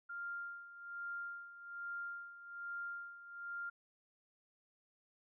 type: tone with tremolo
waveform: sine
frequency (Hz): 1396.9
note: F6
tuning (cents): 0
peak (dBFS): -40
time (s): 0.09-3.7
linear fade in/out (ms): 10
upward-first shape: sine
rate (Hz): 1.2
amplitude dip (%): 75
effects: none